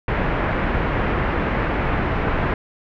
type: low-pass noise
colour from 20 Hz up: pink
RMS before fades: -21 dBFS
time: 0.08-2.54 s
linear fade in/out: 2 ms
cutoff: 2200 Hz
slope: 24 dB/octave
effects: none